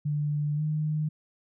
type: tone with pitch glide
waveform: sine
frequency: 147.9 to 153.2 Hz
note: D3 to D#3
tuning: +13 to -27 cents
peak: -25 dBFS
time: 0.05-1.09 s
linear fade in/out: 10 ms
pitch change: +60 cents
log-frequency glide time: 0.56-0.61 s
effects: none